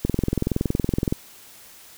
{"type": "click train", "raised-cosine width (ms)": 3, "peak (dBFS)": -8, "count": 24, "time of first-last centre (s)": [0.05, 1.125], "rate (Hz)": 21.4, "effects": ["white hiss -47 dBFS RMS until 1.97 s"]}